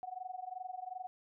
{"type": "tone with amplitude modulation", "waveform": "sine", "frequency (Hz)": 740, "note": "F#5", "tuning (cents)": 0, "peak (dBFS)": -37, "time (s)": [0.03, 1.07], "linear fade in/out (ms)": 0, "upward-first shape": "sine", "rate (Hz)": 22.7, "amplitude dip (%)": 90, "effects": []}